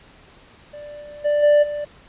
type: tone with level steps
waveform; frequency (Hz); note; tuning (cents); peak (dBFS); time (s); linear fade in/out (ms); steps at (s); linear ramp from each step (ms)
triangle; 589; D5; +5; -32 / -34 / -14 / -9 / -22; 0.73-1.85; 10; 1.01 / 1.24 / 1.42 / 1.62; 20
effects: pink hiss -49 dBFS RMS until 2.08 s + resampled to 8000 Hz